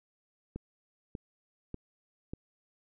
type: click train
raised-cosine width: 3 ms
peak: -25 dBFS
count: 4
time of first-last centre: 0.56-2.335 s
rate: 1.69 Hz
effects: none